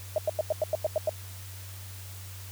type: tone bursts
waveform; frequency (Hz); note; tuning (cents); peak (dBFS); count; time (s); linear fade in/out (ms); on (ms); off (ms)
sine; 622.3; D#5; 0; -22; 9; 0.16-1.094; 2; 22; 92
effects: added 95 Hz sine -41 dBFS peak until 2.51 s + white hiss -47 dBFS RMS until 2.51 s